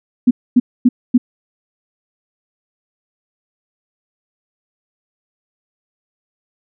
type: tone bursts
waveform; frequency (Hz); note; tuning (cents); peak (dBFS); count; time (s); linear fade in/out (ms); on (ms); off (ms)
sine; 246.9; B3; 0; -5; 4; 0.27-1.18; 10; 40; 250
effects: none